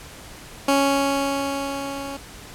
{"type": "tone with level ramp", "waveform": "15% pulse", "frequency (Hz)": 277.2, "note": "C#4", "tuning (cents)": 0, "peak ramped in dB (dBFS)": [-9, -24], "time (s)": [0.68, 2.17], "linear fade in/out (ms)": 5, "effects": ["pink hiss -41 dBFS RMS until 2.54 s", "low-pass 12000 Hz 12 dB/octave"]}